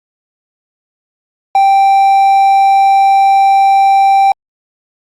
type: tone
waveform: triangle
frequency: 784 Hz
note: G5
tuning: in tune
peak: -3 dBFS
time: 1.55-4.32 s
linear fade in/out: 2 ms
effects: Opus 48 kbps